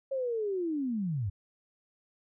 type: linear sweep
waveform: sine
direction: down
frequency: 549 to 88.2 Hz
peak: -29 dBFS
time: 0.11-1.3 s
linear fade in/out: 10 ms
effects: none